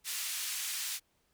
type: band-pass noise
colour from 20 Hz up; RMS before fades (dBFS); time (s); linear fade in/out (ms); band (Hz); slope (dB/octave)
white; -37; 0.04-1; 50; 1900 to 11000; 12
effects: pink hiss -74 dBFS RMS until 1.33 s